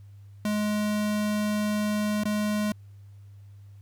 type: tone with dropouts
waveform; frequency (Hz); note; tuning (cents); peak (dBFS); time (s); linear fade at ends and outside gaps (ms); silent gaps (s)
square; 210; G#3; +19; -25; 0.45-2.72; 2; 2.236-2.254
effects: added 100 Hz sine -45 dBFS peak until 3.81 s + pink hiss -69 dBFS RMS until 3.81 s